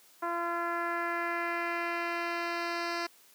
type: tone with low-pass filter sweep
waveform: 10% pulse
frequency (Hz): 342.1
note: F4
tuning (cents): -36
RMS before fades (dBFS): -33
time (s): 0.22-3.07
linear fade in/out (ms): 10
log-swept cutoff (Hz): 1200 to 4700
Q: 1.7
effects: white hiss -60 dBFS RMS until 3.34 s + high-pass 200 Hz 12 dB/octave